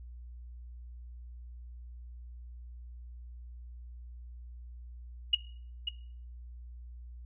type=tone with echo; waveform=sine; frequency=2878 Hz; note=F#7; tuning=49 cents flat; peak=-20 dBFS; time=5.33-5.35 s; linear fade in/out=5 ms; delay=540 ms; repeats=1; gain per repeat=-9 dB; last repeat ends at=5.89 s; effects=noise-tail reverb RT60 0.5 s tail -17 dB re dry + added 60 Hz sine -44 dBFS peak until 7.25 s